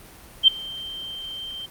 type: tone with ADSR envelope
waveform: sine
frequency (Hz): 3136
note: G7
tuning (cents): 0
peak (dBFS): -7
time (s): 0.43-1.66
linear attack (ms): 48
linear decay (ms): 6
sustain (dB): -24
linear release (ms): 4
effects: pink hiss -46 dBFS RMS until 1.7 s + Opus 32 kbps